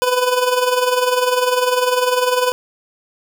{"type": "tone with tremolo", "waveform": "25% pulse", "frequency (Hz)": 500, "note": "B4", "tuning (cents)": 21, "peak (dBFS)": -8, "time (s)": [0.02, 2.52], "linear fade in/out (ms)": 0, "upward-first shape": "sine", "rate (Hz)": 20, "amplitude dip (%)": 60, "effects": ["8-bit"]}